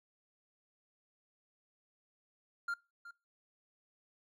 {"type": "tone with echo", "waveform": "triangle", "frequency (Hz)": 1396.9, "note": "F6", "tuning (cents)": 0, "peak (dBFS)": -32, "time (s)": [2.68, 2.74], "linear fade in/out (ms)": 5, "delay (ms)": 370, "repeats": 1, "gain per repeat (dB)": -14, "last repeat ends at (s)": 3.11, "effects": ["noise-tail reverb RT60 0.3 s tail -23 dB re dry"]}